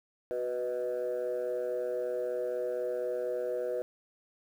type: chord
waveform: sine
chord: B major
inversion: second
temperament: equal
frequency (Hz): 370 / 493.9 / 622.3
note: F#4 / B4 / D#5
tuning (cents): 0 / 0 / 0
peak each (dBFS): -36 / -31 / -35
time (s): 0.31-3.82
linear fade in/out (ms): 0
effects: tanh soft clip ceiling -26 dBFS + 10-bit